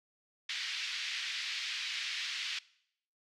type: band-pass noise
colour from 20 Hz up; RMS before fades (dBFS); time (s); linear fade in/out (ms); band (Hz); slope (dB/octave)
pink; -38; 0.49-2.59; 5; 2000 to 4900; 24
effects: noise-tail reverb RT60 0.7 s tail -21 dB re dry